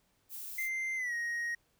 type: noise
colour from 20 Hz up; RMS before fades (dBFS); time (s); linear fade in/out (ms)
violet; -43; 0.29-0.7; 50
type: tone with pitch glide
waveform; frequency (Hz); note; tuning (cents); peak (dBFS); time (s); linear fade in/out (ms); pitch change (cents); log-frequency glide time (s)
triangle; 2085 to 1879.1; C7 to A#6; -7 to +13; -31; 0.58-1.55; 5; -180; 0.96-1.14
effects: pink hiss -73 dBFS RMS until 1.79 s

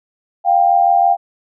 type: tone pair together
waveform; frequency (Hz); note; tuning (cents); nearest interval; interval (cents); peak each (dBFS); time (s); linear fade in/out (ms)
sine; 702 / 788.1; F5 / G5; +9 / +9; major second; 200; -12; 0.44-1.17; 50
effects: none

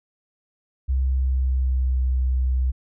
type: tone with pitch glide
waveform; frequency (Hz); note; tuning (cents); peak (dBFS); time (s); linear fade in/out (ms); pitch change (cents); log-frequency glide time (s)
sine; 65.5 to 63.89; C2 to C2; +2 to -41; -18; 0.88-2.72; 20; -43; 1.06-1.99
effects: none

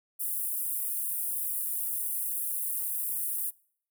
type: high-pass noise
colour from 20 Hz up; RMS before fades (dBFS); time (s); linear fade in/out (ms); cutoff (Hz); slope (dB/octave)
pink; -32; 0.19-3.51; 20; 9600; 48
effects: noise-tail reverb RT60 0.6 s tail -25 dB re dry

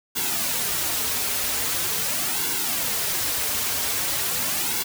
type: noise with flanger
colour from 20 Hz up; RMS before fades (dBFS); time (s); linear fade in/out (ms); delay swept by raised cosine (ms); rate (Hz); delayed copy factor
white; -25; 0.15-4.84; 20; 1.6 to 6.1; 0.43; -0.65
effects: none

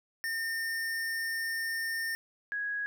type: tone pair in turn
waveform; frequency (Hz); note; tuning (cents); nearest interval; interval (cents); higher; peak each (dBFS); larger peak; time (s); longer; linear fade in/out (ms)
square / sine; 1816 / 1660.6; A#6 / G#6; -46 / -1; major second; 155; first; -32 / -31; second; 0.24-2.15 / 2.52-2.86; first; 0
effects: none

